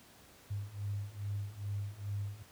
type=beating tone pair; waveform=sine; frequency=100 / 102.4 Hz; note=G2 / G#2; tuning=+35 / -24 cents; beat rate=2.4 Hz; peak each=-40 / -38 dBFS; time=0.5-2.43 s; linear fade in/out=10 ms; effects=pink hiss -59 dBFS RMS until 2.51 s + high-pass 60 Hz 12 dB/octave